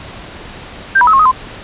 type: tone with pitch steps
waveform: sine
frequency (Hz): 1577 / 978 / 1283 / 1079 / 1255 / 1032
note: G6 / B5 / E6 / C#6 / D#6 / C6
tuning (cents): +10 / -17 / -47 / -47 / +15 / -24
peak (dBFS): -5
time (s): 0.95-1.316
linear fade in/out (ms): 10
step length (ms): 61
effects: pink hiss -31 dBFS RMS until 1.63 s + resampled to 8000 Hz